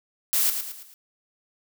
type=noise with echo; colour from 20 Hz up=blue; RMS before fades=-22 dBFS; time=0.33-0.5 s; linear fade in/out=0 ms; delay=110 ms; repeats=4; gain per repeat=-7 dB; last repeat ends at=0.94 s; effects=none